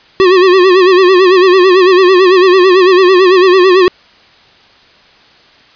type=tone with vibrato; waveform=square; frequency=370 Hz; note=F#4; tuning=in tune; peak=-4 dBFS; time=0.2-3.88 s; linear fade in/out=0 ms; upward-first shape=sine; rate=9 Hz; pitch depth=82 cents each way; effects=white hiss -43 dBFS RMS until 5.75 s + resampled to 11025 Hz